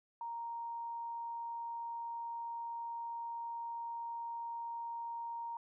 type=tone; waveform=sine; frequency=932.3 Hz; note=A#5; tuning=in tune; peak=-39 dBFS; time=0.21-5.57 s; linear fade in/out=2 ms; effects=none